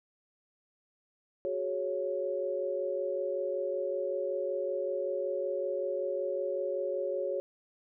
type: chord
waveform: sine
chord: F# suspended second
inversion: none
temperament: equal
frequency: 370 / 415.3 / 554.4 Hz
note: F#4 / G#4 / C#5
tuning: 0 / 0 / 0 cents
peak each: -36 / -37 / -32 dBFS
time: 1.45-7.4 s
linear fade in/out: 0 ms
effects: none